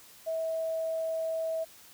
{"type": "tone", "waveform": "sine", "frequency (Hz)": 648, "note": "E5", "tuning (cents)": -30, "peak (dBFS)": -29, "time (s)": [0.26, 1.65], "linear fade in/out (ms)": 20, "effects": ["white hiss -54 dBFS RMS until 1.93 s"]}